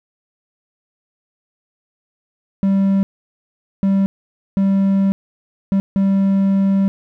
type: tone bursts at uneven times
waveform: triangle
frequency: 195.2 Hz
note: G3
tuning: 7 cents flat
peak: -10 dBFS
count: 5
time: 2.63-3.03 / 3.83-4.06 / 4.57-5.12 / 5.72-5.8 / 5.96-6.88 s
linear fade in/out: 0 ms
effects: none